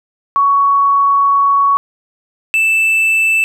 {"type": "tone pair in turn", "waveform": ["sine", "triangle"], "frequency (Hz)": [1118, 2644], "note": ["C#6", "E7"], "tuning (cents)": [14, 5], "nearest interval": "octave + minor third", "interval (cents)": 1491, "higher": "second", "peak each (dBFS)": -8, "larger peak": "neither", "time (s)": [[0.36, 1.77], [2.54, 3.44]], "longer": "first", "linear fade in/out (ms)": 0, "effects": []}